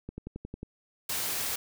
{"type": "click train", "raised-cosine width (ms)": 3, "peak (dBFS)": -25, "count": 7, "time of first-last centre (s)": [0.09, 0.631], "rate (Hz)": 11.1}
{"type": "noise", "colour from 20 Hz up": "white", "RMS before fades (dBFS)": -32, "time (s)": [1.09, 1.56], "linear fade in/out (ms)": 5}
{"effects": []}